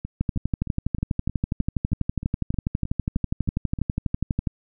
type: two click trains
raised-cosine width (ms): 5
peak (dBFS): -10 / -18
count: 53 / 13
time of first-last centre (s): 0.21-4.472 / 0.05-3.788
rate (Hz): 12.2 / 3.21
effects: none